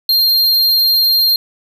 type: tone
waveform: square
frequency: 4196 Hz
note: C8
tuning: 4 cents sharp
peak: -10 dBFS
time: 0.09-1.36 s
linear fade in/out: 2 ms
effects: none